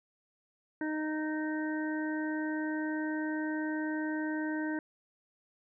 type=harmonic tone; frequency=309.2 Hz; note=D#4; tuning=11 cents flat; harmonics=1 / 2 / 3 / 5 / 6; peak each=-32 / -43 / -44 / -41 / -44 dBFS; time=0.81-4.79 s; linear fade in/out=2 ms; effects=none